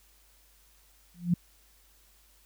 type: tone with exponential growth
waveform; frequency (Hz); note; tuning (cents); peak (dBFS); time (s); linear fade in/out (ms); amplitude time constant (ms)
sine; 174.61; F3; 0; -18; 1.14-1.34; 5; 42
effects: added 50 Hz sine -63 dBFS peak until 2.45 s + white hiss -63 dBFS RMS until 2.45 s